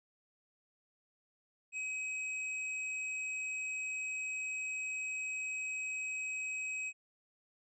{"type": "tone with tanh clipping", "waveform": "sine", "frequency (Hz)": 2538, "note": "D#7", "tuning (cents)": 34, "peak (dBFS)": -38, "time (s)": [1.72, 6.93], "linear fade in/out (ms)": 50, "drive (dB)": 12, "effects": ["resampled to 22050 Hz"]}